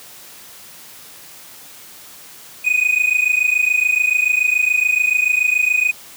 triangle tone pair together, 2474 / 2501 Hz, D#7 / D#7, -10 / +8 cents, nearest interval unison, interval 18 cents, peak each -15 dBFS, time 2.64-5.92 s, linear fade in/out 20 ms, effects white hiss -40 dBFS RMS until 6.16 s + high-pass 80 Hz 12 dB/octave

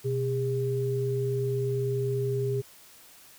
sine tone pair together, 125.7 / 405.1 Hz, B2 / G#4, +31 / -43 cents, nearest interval octave + minor sixth, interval 2026 cents, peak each -28 dBFS, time 0.04-2.62 s, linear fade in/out 20 ms, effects white hiss -53 dBFS RMS until 3.38 s

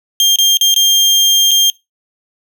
30% pulse tone with dropouts, 3200 Hz, G7, 35 cents sharp, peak -4 dBFS, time 0.2-1.7 s, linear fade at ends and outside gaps 1 ms, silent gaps 0.359-0.386 / 0.571-0.611 / 0.742-0.762 / 1.51-1.514 s, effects noise-tail reverb RT60 0.2 s tail -22 dB re dry

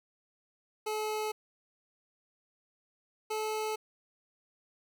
25% pulse tone pair in turn, 429.5 / 432.7 Hz, A4 / A4, -42 / -29 cents, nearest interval unison, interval 13 cents, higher second, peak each -28 dBFS, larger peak neither, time 0.86-1.32 / 3.3-3.76 s, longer neither, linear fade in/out 10 ms, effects 10-bit

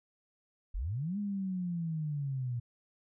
sine linear two-way sweep, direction up then down, 33.7 to 207.7 to 117.7 Hz, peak -32 dBFS, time 0.74-2.6 s, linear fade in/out 10 ms, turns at 1.18 s, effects none

